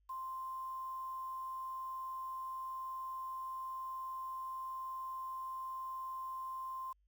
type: tone with quantisation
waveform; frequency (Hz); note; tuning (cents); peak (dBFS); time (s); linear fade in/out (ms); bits
sine; 1046.5; C6; 0; -40; 0.09-6.93; 10; 10
effects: added 50 Hz sine -70 dBFS peak until 7.07 s